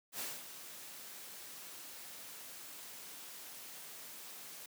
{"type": "noise with ADSR envelope", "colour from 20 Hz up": "white", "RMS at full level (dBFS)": -40, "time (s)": [0.12, 4.66], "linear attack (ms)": 75, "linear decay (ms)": 220, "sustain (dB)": -10, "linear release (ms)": 3, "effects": ["high-pass 150 Hz 12 dB/octave"]}